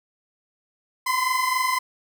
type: tone pair together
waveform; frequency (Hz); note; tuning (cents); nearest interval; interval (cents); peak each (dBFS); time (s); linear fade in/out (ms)
30% pulse; 1013 / 1036.7; B5 / C6; +44 / -16; unison; 40; -21; 1.06-1.79; 10
effects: none